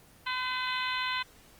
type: harmonic tone with a mistuned harmonic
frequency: 508 Hz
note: B4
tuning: 49 cents sharp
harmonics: 2 / 3 / 4 / 5 / 6 / 7 / 8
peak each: -34 / -36 / -37 / -38 / -39 / -39 / -40 dBFS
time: 0.26-1.23 s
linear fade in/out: 10 ms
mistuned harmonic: 7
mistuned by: -17 cents
effects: pink hiss -57 dBFS RMS until 1.59 s + Opus 24 kbps